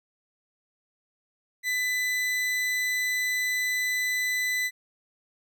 40% pulse tone, 2000 Hz, B6, 21 cents sharp, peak -24 dBFS, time 1.63-4.71 s, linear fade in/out 50 ms, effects none

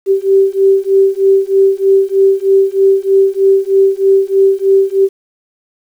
sine beating tone pair, 387.4 / 390.6 Hz, G4 / G4, -20 / -6 cents, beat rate 3.2 Hz, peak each -10 dBFS, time 0.06-5.09 s, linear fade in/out 50 ms, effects 7-bit

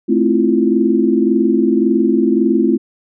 sine chord, F major seventh, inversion first, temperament just, 218.3 / 261.9 / 327.4 / 349.2 Hz, A3 / C4 / E4 / F4, -13 / +2 / -12 / 0 cents, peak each -16 dBFS, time 0.08-2.78 s, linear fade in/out 20 ms, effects none

